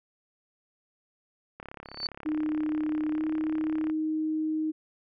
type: click train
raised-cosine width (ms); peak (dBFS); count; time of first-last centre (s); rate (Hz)
0.5; -26; 81; 1.6-3.899; 34.8
type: tone with exponential growth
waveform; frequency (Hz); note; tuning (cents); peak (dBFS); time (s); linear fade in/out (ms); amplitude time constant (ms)
sine; 4514; C#8; +31; -25; 1.85-2.07; 5; 47
type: tone with pitch glide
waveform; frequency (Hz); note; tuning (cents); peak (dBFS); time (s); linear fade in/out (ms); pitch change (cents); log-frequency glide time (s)
sine; 307.1 to 312.3; D#4 to D#4; -23 to +7; -26; 2.25-4.72; 20; +30; 3.15-3.21
effects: none